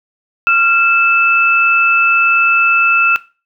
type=tone pair together; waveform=sine; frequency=1380.6 / 2629 Hz; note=F6 / E7; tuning=-20 / -5 cents; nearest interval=major seventh; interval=1115 cents; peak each=-10 dBFS; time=0.47-3.16 s; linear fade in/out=0 ms; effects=noise-tail reverb RT60 0.3 s tail -17 dB re dry